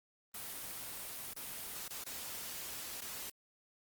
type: noise with dropouts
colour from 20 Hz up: white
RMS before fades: -44 dBFS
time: 0.34-3.3 s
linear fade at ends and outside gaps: 5 ms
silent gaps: 1.336-1.362 / 1.882-1.904 / 2.04-2.062 / 3.009-3.016 s
effects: Opus 24 kbps